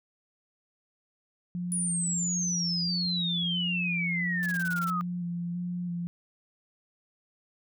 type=tone with vibrato; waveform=sine; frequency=174.9 Hz; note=F3; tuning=3 cents sharp; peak=-30 dBFS; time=1.55-6.07 s; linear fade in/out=0 ms; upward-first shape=square; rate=1.5 Hz; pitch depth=19 cents each way
type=exponential sweep; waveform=sine; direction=down; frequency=9910 to 1214 Hz; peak=-28 dBFS; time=1.72-5.01 s; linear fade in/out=0 ms
type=noise bursts; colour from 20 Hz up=white; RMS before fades=-43 dBFS; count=9; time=4.43-4.9 s; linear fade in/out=0 ms; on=30 ms; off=25 ms
effects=none